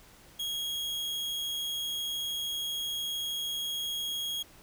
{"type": "tone with amplitude modulation", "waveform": "40% pulse", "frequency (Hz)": 3287, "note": "G#7", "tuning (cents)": -19, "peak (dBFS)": -30, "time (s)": [0.39, 4.43], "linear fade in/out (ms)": 10, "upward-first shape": "sine", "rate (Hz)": 153, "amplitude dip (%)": 25, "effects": ["pink hiss -56 dBFS RMS until 4.62 s"]}